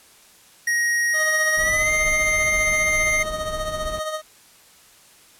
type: tone with pitch glide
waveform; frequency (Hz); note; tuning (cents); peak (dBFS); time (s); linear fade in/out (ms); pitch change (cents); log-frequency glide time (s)
square; 1883 to 2101; A#6 to C7; +17 to +7; -19; 0.67-3.23; 5; +190; 1.57-1.9
type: tone with tremolo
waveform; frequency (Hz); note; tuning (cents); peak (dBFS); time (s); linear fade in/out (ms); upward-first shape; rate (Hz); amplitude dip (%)
25% pulse; 622.3; D#5; 0; -19; 1.13-4.22; 50; triangle; 15; 60
type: noise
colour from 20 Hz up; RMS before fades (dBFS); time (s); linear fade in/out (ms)
brown; -33; 1.57-3.99; 0
effects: white hiss -51 dBFS RMS until 5.39 s + low-pass 12000 Hz 12 dB/octave